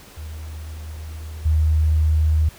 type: tone with level steps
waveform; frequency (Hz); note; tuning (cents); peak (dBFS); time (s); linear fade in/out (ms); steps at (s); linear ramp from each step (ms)
sine; 77.78; D#2; 0; -30 / -14; 0.17-2.49; 5; 1.45; 10
effects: pink hiss -45 dBFS RMS until 2.58 s